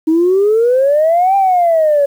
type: exponential two-way sweep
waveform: sine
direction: up then down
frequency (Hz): 311.4 to 796 to 558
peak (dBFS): -7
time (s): 0.07-2.06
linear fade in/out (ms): 10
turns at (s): 1.36
effects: tanh soft clip ceiling -4 dBFS + 7-bit